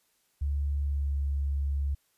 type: tone with pitch glide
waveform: sine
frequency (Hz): 71.3 to 70.16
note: C#2 to C#2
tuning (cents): +49 to +21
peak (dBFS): -26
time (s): 0.41-1.95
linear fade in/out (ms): 10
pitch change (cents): -28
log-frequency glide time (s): 0.78-1.16
effects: white hiss -71 dBFS RMS until 2.17 s + resampled to 32000 Hz